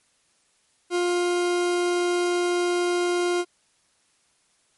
40% pulse tone, 352.7 Hz, F4, 17 cents sharp, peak -20 dBFS, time 0.9-3.45 s, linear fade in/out 50 ms, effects white hiss -65 dBFS RMS until 4.77 s + MP3 48 kbps

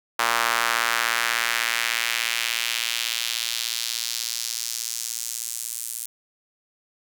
sawtooth tone with high-pass filter sweep, 116.54 Hz, A#2, in tune, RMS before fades -26 dBFS, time 0.19-6.06 s, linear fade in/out 5 ms, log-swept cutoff 1100 to 9000 Hz, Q 1.5, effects none

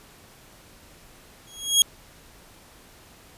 20% pulse tone with exponential growth, 3294 Hz, G#7, 15 cents flat, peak -6 dBFS, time 1.47-1.82 s, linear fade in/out 1 ms, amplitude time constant 75 ms, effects pink hiss -51 dBFS RMS until 3.37 s + resampled to 32000 Hz

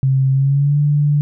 sine tone with pitch glide, 133.6 to 146.54 Hz, C3 to D3, +36 to -3 cents, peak -11 dBFS, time 0.03-1.21 s, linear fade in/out 0 ms, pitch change +161 cents, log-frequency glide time 0.31-0.79 s, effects none

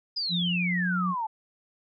sine exponential sweep, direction down, 5050 to 850 Hz, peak -27 dBFS, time 0.16-1.27 s, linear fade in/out 10 ms
sine tone with pitch glide, 175 to 181.49 Hz, F3 to F#3, +4 to -33 cents, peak -26 dBFS, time 0.29-1.15 s, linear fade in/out 50 ms, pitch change +63 cents, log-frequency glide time 0.41-1.02 s
effects none

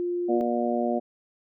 sine tone, 351.5 Hz, F4, 11 cents sharp, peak -25 dBFS, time 0-0.41 s, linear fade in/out 0 ms
harmonic tone, 119.3 Hz, A#2, 41 cents sharp, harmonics 2 / 3 / 4 / 5 / 6, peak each -27 / -30 / -33 / -29 / -30 dBFS, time 0.28-1 s, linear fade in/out 20 ms
effects none

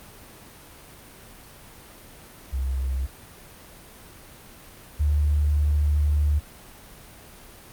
sine tone pair in turn, 65.7 / 73.95 Hz, C2 / D2, +8 / +13 cents, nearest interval major second, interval 205 cents, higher second, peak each -23 / -18 dBFS, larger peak second, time 2.52-3.07 / 4.99-6.4 s, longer second, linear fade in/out 20 ms, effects pink hiss -46 dBFS RMS until 7.72 s + Opus 32 kbps

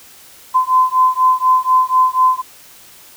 sine beating tone pair, 1023 / 1027.1 Hz, C6 / C6, -39 / -32 cents, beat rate 4.1 Hz, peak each -13 dBFS, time 0.54-2.42 s, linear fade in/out 20 ms, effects white hiss -42 dBFS RMS until 3.16 s

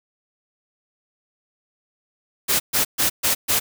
white noise bursts, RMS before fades -19 dBFS, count 5, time 2.48-3.6 s, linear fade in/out 20 ms, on 120 ms, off 130 ms, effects none

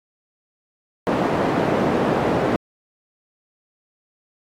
white band-pass noise, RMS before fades -20 dBFS, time 1.07-2.56 s, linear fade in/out 0 ms, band 150 to 600 Hz, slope 12 dB/octave, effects AAC 48 kbps

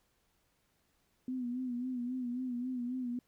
sine tone with vibrato, 249.1 Hz, B3, 15 cents sharp, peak -34 dBFS, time 1.28-3.19 s, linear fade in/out 2 ms, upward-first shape sine, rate 3.7 Hz, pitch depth 65 cents each way, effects pink hiss -75 dBFS RMS until 3.27 s

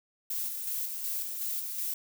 violet noise with tremolo, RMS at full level -33 dBFS, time 0.3-1.94 s, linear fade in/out 5 ms, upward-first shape square, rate 2.7 Hz, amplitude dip 35%, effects none

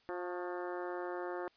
harmonic tone with a mistuned harmonic, 177.6 Hz, F3, 29 cents sharp, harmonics 2 / 3 / 4 / 5 / 6 / 7 / 8 / 9 / 10, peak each -40 / -44 / -46 / -48 / -50 / -51 / -52 / -53 / -54 dBFS, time 0.09-1.48 s, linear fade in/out 0 ms, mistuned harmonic 6, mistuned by +55 cents, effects white hiss -69 dBFS RMS until 1.56 s + resampled to 11025 Hz

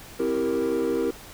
triangle chord, C dominant seventh, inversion none, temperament equal, 261.6 / 329.6 / 392 / 466.2 Hz, C4 / E4 / G4 / Bb4, 0 / 0 / 0 / 0 cents, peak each -27 / -25 / -25 / -23 dBFS, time 0.19-1.11 s, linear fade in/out 10 ms, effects tanh soft clip ceiling -16 dBFS + pink hiss -44 dBFS RMS until 1.33 s

